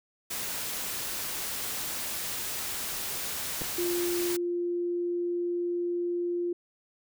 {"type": "noise", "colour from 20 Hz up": "white", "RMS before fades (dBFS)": -34, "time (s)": [0.3, 4.37], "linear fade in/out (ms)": 10}
{"type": "clicks", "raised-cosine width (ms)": 2, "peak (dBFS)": [-29, -22], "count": 2, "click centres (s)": [3.612, 3.618]}
{"type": "tone", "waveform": "sine", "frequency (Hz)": 349.2, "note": "F4", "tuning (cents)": 0, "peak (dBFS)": -27, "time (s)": [3.78, 6.53], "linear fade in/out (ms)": 5}
{"effects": []}